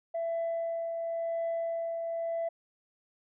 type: tone with tremolo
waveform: sine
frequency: 667 Hz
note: E5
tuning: 20 cents sharp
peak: -27 dBFS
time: 0.14-2.49 s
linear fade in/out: 10 ms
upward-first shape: triangle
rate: 0.94 Hz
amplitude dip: 40%
effects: tanh soft clip ceiling -27 dBFS